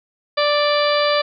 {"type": "harmonic tone with a mistuned harmonic", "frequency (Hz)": 587.3, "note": "D5", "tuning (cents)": 0, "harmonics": [1, 2, 3, 4, 5, 6, 7, 8], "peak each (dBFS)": [-17, -21, -26, -27, -29, -27, -29, -27], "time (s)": [0.37, 1.22], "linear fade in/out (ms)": 10, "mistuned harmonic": 7, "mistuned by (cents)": -30, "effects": []}